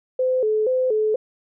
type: tone with vibrato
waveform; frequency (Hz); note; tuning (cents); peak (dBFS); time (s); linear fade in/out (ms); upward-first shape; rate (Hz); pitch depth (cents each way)
sine; 470; A#4; +14; -17; 0.19-1.16; 5; square; 2.1; 150
effects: none